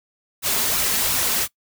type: noise with flanger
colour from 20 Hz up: white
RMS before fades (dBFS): -21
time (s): 0.42-1.48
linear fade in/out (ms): 50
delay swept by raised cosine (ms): 0.74 to 4.64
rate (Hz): 2.8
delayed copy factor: +0.5
effects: noise-tail reverb RT60 0.1 s tail -21 dB re dry